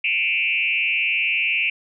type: tone with frequency modulation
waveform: sine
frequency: 2523 Hz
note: D#7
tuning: 23 cents sharp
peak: -18 dBFS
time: 0.04-1.7 s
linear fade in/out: 5 ms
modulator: 169 Hz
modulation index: 1.6
effects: none